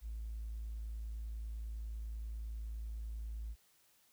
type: tone with tanh clipping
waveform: triangle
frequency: 55 Hz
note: A1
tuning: in tune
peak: -39 dBFS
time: 0.01-3.56 s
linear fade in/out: 50 ms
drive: 1 dB
effects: white hiss -70 dBFS RMS until 4.12 s